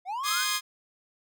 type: linear sweep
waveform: triangle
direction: up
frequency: 698.5 to 1625 Hz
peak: -28 dBFS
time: 0.05-0.46 s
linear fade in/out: 50 ms
type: chord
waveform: 10% pulse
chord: Ab major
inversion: first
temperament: equal with one note detuned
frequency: 1046.5 / 1237.3 / 1661.2 Hz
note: C6 / Eb6 / Ab6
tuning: 0 / -10 / 0 cents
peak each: -22 dBFS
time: 0.23-0.61 s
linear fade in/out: 50 ms
effects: none